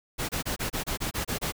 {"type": "noise bursts", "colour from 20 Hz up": "pink", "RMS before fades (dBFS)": -30, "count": 10, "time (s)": [0.18, 1.523], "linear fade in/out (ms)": 20, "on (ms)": 110, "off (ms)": 27, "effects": []}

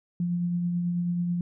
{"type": "tone with tremolo", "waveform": "sine", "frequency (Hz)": 174.61, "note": "F3", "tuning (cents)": 0, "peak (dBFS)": -23, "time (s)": [0.2, 1.41], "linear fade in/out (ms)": 2, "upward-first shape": "triangle", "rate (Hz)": 9.2, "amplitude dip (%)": 30, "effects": []}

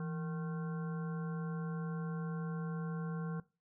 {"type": "harmonic tone with a mistuned harmonic", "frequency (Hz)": 153.7, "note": "D#3", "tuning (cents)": -21, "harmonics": [1, 3, 5, 7, 9, 10], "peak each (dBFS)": [-37, -47, -54, -52, -53, -56], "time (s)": [0, 3.4], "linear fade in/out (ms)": 2, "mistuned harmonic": 1, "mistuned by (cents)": 130, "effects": ["noise-tail reverb RT60 0.3 s tail -19 dB re dry"]}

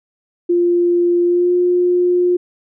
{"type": "tone with pitch glide", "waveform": "sine", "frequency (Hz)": [348.7, 356.2], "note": ["F4", "F4"], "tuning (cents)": [-3, 34], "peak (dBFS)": -11, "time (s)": [0.49, 2.37], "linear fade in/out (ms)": 10, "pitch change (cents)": 37, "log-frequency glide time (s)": [1.24, 1.53], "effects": []}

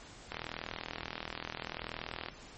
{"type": "click train", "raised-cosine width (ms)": 0.3, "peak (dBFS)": -21, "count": 81, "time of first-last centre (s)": [0.32, 2.286], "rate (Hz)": 40.7, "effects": ["pink hiss -52 dBFS RMS until 2.57 s", "MP3 32 kbps"]}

